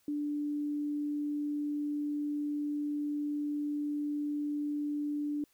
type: tone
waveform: sine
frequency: 293.7 Hz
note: D4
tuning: in tune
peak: -31 dBFS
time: 0.08-5.44 s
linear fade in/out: 2 ms
effects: white hiss -70 dBFS RMS until 5.53 s